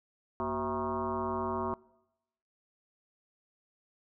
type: tone with frequency modulation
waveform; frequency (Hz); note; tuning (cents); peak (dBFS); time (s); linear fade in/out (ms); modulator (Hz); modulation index
sine; 659.3; E5; 0; -30; 0.4-1.74; 0; 142; 3.5
effects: noise-tail reverb RT60 0.9 s tail -23 dB re dry